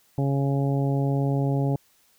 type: harmonic tone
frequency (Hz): 138.59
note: C#3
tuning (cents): 0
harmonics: 1 / 2 / 3 / 4 / 5 / 6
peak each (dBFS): -22 / -28 / -32 / -34 / -36 / -38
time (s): 0.18-1.76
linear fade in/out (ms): 2
effects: white hiss -62 dBFS RMS until 2.18 s